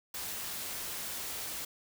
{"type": "noise", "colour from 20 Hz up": "white", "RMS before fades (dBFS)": -39, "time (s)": [0.14, 1.65], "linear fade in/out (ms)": 5, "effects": []}